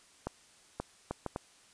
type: clicks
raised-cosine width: 1 ms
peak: -20 dBFS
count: 5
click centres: 0.27 / 0.8 / 1.11 / 1.263 / 1.361 s
effects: white hiss -61 dBFS RMS until 1.73 s + resampled to 22050 Hz